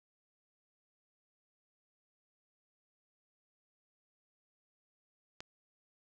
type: click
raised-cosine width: 0.2 ms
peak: -26 dBFS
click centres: 5.405 s
effects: none